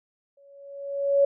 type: tone with exponential growth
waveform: sine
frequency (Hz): 560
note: C#5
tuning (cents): +18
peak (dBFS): -14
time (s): 0.37-1.25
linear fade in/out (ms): 5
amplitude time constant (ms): 190
effects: none